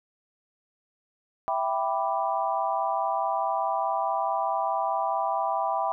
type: chord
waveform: sine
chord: E minor seventh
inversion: none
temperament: equal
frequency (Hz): 659.3 / 784 / 987.8 / 1174.7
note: E5 / G5 / B5 / D6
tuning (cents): 0 / 0 / 0 / 0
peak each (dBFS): -30 / -28 / -29 / -33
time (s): 1.48-5.92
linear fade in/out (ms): 0
effects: none